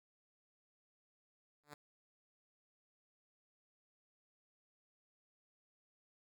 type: tone with exponential growth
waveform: 5% pulse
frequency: 147.1 Hz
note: D3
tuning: 3 cents sharp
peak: -36 dBFS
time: 1.63-1.74 s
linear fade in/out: 5 ms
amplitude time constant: 23 ms
effects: none